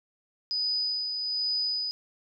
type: tone with tremolo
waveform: sine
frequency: 4978 Hz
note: D#8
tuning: in tune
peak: -25 dBFS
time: 0.51-1.91 s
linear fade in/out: 0 ms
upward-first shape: sine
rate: 1.2 Hz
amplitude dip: 40%
effects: none